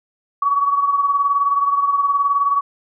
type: beating tone pair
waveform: sine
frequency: 1128 / 1147 Hz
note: C#6 / D6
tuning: +30 / -41 cents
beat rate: 19 Hz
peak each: -15 / -22 dBFS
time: 0.42-2.61 s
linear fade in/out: 5 ms
effects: none